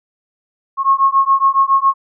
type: beating tone pair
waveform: sine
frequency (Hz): 1084 / 1091.2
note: C#6 / C#6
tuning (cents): -39 / -28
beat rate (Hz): 7.2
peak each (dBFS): -13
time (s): 0.77-1.94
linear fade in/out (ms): 50
effects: none